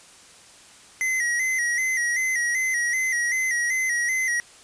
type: tone with vibrato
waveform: square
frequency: 1975.5 Hz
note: B6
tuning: in tune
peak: -22 dBFS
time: 1.01-4.4 s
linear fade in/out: 0 ms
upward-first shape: square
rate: 2.6 Hz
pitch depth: 63 cents each way
effects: white hiss -49 dBFS RMS until 4.63 s + resampled to 22050 Hz